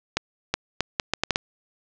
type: accelerating click train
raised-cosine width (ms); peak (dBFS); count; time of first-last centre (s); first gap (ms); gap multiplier
0.2; -4; 8; 0.17-1.359; 370; 0.72
effects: low-pass 7000 Hz 12 dB/octave